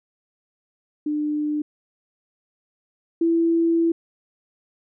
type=tone pair in turn; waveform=sine; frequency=299.3 / 332.9 Hz; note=D4 / E4; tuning=+33 / +17 cents; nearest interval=major second; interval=184 cents; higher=second; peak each=-21 / -16 dBFS; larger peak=second; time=1.06-1.62 / 3.21-3.92 s; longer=second; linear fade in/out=5 ms; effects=none